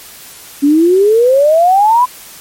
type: exponential sweep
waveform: sine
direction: up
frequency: 277.2 to 1021 Hz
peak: -5 dBFS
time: 0.62-2.06 s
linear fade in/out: 20 ms
effects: white hiss -34 dBFS RMS until 2.4 s + MP3 64 kbps